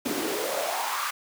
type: noise with high-pass filter sweep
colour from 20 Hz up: pink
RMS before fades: -29 dBFS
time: 0.05-1.11 s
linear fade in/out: 10 ms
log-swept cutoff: 250 to 1300 Hz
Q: 4
effects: none